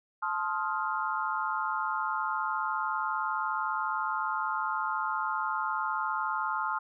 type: chord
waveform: sine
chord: F dominant seventh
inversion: first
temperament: just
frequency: 873.1 / 1047.7 / 1257.2 / 1396.9 Hz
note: A5 / C6 / Eb6 / F6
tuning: -14 / +2 / +18 / 0 cents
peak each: -34 dBFS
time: 0.22-6.79 s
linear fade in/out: 10 ms
effects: none